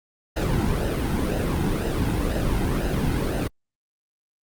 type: noise with flanger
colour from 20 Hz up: brown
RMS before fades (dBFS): -23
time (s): 0.36-3.48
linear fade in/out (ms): 10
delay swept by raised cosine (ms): 0.87 to 1.76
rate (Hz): 2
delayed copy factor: -0.6
effects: Opus 48 kbps